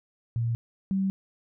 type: tone pair in turn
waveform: sine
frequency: 116.5 / 192.79 Hz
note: A#2 / G3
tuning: -1 / -29 cents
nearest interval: major sixth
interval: 872 cents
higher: second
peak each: -24 / -23 dBFS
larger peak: second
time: 0.36-0.55 / 0.91-1.1 s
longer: neither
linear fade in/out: 0 ms
effects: none

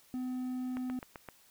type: tone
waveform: triangle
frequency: 253.5 Hz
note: B3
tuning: 45 cents sharp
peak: -32 dBFS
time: 0.14-0.99 s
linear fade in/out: 0 ms
type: click train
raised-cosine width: 0.5 ms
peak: -28 dBFS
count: 5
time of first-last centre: 0.77-1.287 s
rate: 7.73 Hz
effects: white hiss -63 dBFS RMS until 1.5 s

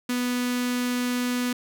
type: tone with notch filter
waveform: sawtooth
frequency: 246.8 Hz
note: B3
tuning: 1 cent flat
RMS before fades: -26 dBFS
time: 0.09-1.53 s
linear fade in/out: 5 ms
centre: 660 Hz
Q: 0.77
effects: none

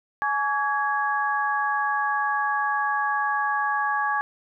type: tone cluster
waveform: sine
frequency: 842 / 1137 / 1659 Hz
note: G#5 / C#6 / G#6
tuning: +24 / +44 / -2 cents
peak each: -26 dBFS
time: 0.22-4.21 s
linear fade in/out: 0 ms
effects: none

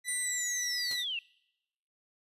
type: tone with pitch glide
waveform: sawtooth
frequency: 1983 to 1961.4 Hz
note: B6 to B6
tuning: +7 to -12 cents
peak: -32 dBFS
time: 0.04-1.05 s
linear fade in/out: 50 ms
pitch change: -19 cents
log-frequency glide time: 0.21-0.43 s
type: linear sweep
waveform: sine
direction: down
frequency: 9050 to 2637 Hz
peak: -32 dBFS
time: 0.08-1.19 s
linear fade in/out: 2 ms
type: noise with exponential decay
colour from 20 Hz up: white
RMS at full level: -39 dBFS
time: 0.91-1.03 s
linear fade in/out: 1 ms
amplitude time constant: 25 ms
effects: noise-tail reverb RT60 0.9 s tail -25 dB re dry + resampled to 32000 Hz

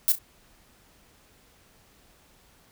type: noise with echo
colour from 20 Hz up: violet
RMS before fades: -20 dBFS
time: 0.08-0.12 s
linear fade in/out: 0 ms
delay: 33 ms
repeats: 2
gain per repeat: -12 dB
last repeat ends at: 0.186 s
effects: pink hiss -59 dBFS RMS until 2.71 s

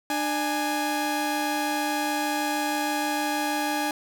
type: tone pair together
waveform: sawtooth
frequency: 299 / 830.6 Hz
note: D4 / G#5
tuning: +31 / 0 cents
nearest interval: octave + tritone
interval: 1769 cents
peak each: -24 / -23 dBFS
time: 0.1-3.91 s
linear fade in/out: 2 ms
effects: none

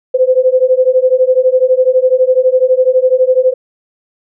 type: beating tone pair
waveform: sine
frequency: 507 / 519 Hz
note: B4 / C5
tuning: +45 / -14 cents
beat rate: 12 Hz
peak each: -10 dBFS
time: 0.14-3.54 s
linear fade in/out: 10 ms
effects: none

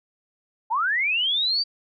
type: linear sweep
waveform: sine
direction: up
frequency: 830.6 to 4699 Hz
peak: -20 dBFS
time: 0.7-1.64 s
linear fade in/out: 20 ms
effects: none

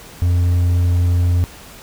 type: tone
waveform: triangle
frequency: 88 Hz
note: F2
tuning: 14 cents sharp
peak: -10 dBFS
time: 0.22-1.44 s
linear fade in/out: 0 ms
effects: pink hiss -39 dBFS RMS until 1.82 s

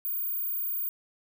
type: tone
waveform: sine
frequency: 15330 Hz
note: A#9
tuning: 47 cents sharp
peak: -28 dBFS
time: 0.05-0.89 s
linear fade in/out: 0 ms
effects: none

